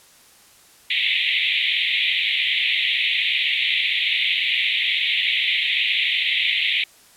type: band-pass noise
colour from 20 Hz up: pink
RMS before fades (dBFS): -21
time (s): 0.9-6.84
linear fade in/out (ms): 5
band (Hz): 2000 to 3800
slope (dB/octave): 96
effects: white hiss -51 dBFS RMS until 7.16 s + low-pass 12000 Hz 12 dB/octave